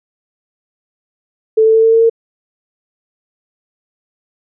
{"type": "tone with pitch steps", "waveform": "sine", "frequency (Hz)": [440, 443.3, 446.7, 450, 453.4, 456.8], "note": ["A4", "A4", "A4", "A4", "A#4", "A#4"], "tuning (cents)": [0, 13, 26, 39, -48, -35], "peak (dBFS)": -6, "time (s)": [1.57, 2.098], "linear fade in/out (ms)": 10, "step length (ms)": 88, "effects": []}